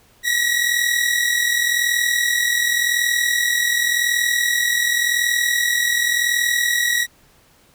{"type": "tone pair together", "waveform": "sawtooth", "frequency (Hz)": [1895.1, 1936], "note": ["A#6", "B6"], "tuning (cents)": [28, -35], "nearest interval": "unison", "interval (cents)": 37, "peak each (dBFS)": -16, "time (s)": [0.23, 7.07], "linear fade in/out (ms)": 50, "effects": ["pink hiss -54 dBFS RMS until 7.74 s"]}